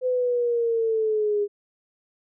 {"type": "linear sweep", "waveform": "sine", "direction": "down", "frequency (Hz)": [510, 406.7], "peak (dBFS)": -20, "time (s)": [0.01, 1.48], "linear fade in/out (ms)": 50, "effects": []}